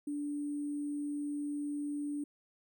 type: tone with sample-and-hold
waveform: sine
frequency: 291.3 Hz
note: D4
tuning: 14 cents flat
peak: -34 dBFS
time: 0.07-2.24 s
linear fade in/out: 5 ms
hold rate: 8820 Hz
effects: none